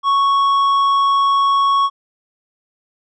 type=tone with tanh clipping; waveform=triangle; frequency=1108.7 Hz; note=C#6; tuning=in tune; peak=-13 dBFS; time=0.03-1.9 s; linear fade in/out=50 ms; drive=11 dB; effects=none